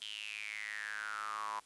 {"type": "tone with high-pass filter sweep", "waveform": "square", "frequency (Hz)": 53, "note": "G#1", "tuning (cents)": 36, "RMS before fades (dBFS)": -42, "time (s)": [0.01, 1.6], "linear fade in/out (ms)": 10, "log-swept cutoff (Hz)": [3200, 980], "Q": 9.3, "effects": ["white hiss -63 dBFS RMS until 1.65 s", "resampled to 24000 Hz"]}